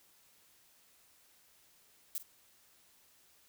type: noise with echo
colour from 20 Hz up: violet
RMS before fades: -37 dBFS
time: 2.15-2.18 s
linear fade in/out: 0 ms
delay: 47 ms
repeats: 1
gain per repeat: -14 dB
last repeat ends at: 2.227 s
effects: white hiss -66 dBFS RMS until 3.48 s